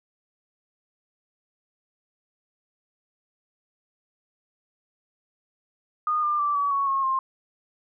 sine tone with pitch steps, 1226 / 1196.6 / 1167.9 / 1139.9 / 1112.6 / 1086 / 1059.9 Hz, D#6 / D6 / D6 / C#6 / C#6 / C#6 / C6, -26 / +32 / -10 / +48 / +6 / -36 / +22 cents, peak -21 dBFS, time 6.07-7.19 s, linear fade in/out 2 ms, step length 160 ms, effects none

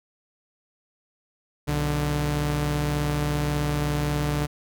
sawtooth tone pair together, 62 / 147.46 Hz, B1 / D3, +7 / +7 cents, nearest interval octave + minor third, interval 1500 cents, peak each -25 / -20 dBFS, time 1.67-4.47 s, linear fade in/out 20 ms, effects none

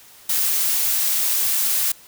blue noise, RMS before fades -20 dBFS, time 0.29-1.92 s, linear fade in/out 5 ms, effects white hiss -47 dBFS RMS until 2.07 s

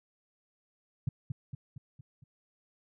sine tone with echo, 131.4 Hz, C3, 8 cents sharp, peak -25 dBFS, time 1.07-1.09 s, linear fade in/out 5 ms, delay 230 ms, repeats 5, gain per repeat -5 dB, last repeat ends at 2.24 s, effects none

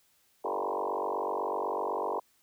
sine tone with frequency modulation, 698.5 Hz, F5, in tune, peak -29 dBFS, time 0.44-2.2 s, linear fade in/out 10 ms, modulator 48 Hz, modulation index 6.9, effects white hiss -68 dBFS RMS until 2.42 s

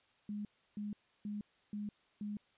sine tone bursts, 207.6 Hz, G#3, in tune, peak -38 dBFS, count 5, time 0.29-2.37 s, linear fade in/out 2 ms, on 160 ms, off 320 ms, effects white hiss -71 dBFS RMS until 2.57 s + resampled to 8000 Hz

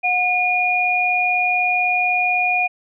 sine tone pair together, 726 / 2436 Hz, F#5 / D#7, -33 / -37 cents, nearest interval octave + major sixth, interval 2096 cents, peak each -20 / -17 dBFS, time 0.03-2.68 s, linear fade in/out 20 ms, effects none

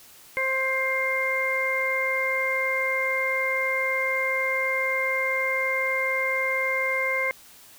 harmonic tone, 527 Hz, C5, 12 cents sharp, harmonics 1 / 2 / 3 / 4, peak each -29 / -32 / -34 / -24 dBFS, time 0.37-7.31 s, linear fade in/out 0 ms, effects white hiss -50 dBFS RMS until 7.78 s

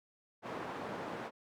white band-pass noise, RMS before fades -42 dBFS, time 0.42-1.31 s, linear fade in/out 50 ms, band 150 to 970 Hz, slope 12 dB/octave, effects none

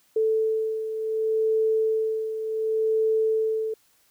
sine beating tone pair, 440 / 440.68 Hz, A4 / A4, 0 / +3 cents, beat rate 0.68 Hz, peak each -22 / -29 dBFS, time 0.16-3.74 s, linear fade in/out 5 ms, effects white hiss -63 dBFS RMS until 4.1 s

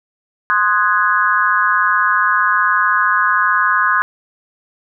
sine chord, Ab dominant seventh, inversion first, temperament equal, 1046.5 / 1244.5 / 1480 / 1661.2 Hz, C6 / Eb6 / Gb6 / Ab6, 0 / 0 / 0 / 0 cents, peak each -17 dBFS, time 0.5-4.02 s, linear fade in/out 0 ms, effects none

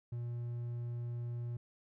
triangle tone, 119.5 Hz, A#2, 43 cents sharp, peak -35 dBFS, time 0.12-1.57 s, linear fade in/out 5 ms, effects none

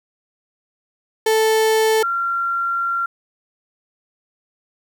35% pulse / sine tone pair in turn, 440 / 1375.3 Hz, A4 / F6, 0 / -27 cents, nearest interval octave + minor sixth, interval 1973 cents, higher second, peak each -12 / -18 dBFS, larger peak first, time 1.26-2.03 / 2.03-3.06 s, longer second, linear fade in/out 5 ms, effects 9-bit

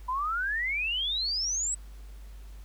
sine exponential sweep, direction up, 983 to 8060 Hz, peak -27 dBFS, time 0.08-1.75 s, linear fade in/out 10 ms, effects added 50 Hz sine -42 dBFS peak until 2.64 s + pink hiss -59 dBFS RMS until 2.64 s

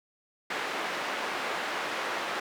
white band-pass noise, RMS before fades -33 dBFS, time 0.5-2.4 s, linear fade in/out 5 ms, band 340 to 1900 Hz, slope 12 dB/octave, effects none

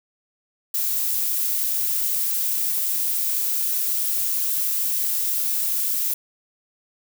violet noise, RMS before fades -23 dBFS, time 0.74-6.14 s, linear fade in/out 5 ms, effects none

